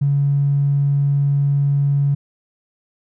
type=tone with tanh clipping; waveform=triangle; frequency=141.3 Hz; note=C#3; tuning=34 cents sharp; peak=-13 dBFS; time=0.01-2.15 s; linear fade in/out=10 ms; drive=2 dB; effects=none